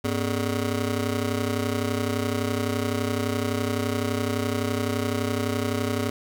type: ring-modulated tone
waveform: 20% pulse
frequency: 170 Hz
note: F3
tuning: 46 cents flat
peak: -16 dBFS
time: 0.04-6.1 s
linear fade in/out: 5 ms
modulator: 69.1 Hz
effects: none